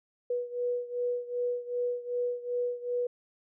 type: beating tone pair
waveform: sine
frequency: 487.4 / 490 Hz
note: B4 / B4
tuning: -23 / -14 cents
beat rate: 2.6 Hz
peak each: -31 / -34 dBFS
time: 0.3-3.07 s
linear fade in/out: 5 ms
effects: none